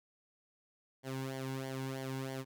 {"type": "tone with flanger", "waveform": "sawtooth", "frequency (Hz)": 132.8, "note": "C3", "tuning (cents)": 26, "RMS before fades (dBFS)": -40, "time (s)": [1.03, 2.45], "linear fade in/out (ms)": 50, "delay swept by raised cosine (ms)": [0.77, 1.65], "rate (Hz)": 3.1, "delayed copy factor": -0.75, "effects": []}